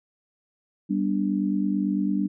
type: chord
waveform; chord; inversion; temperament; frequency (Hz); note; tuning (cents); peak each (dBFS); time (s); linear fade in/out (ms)
sine; G major; none; just; 196 / 245 / 294; G3 / B3 / D4; 0 / -14 / +2; -24 / -30 / -26; 0.89-2.28; 20
effects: none